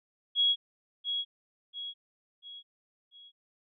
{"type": "tone with echo", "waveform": "sine", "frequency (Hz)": 3322, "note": "G#7", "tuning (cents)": 0, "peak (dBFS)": -22, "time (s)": [0.35, 0.56], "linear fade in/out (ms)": 50, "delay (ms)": 690, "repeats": 4, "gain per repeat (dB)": -7, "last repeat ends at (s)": 3.32, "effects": []}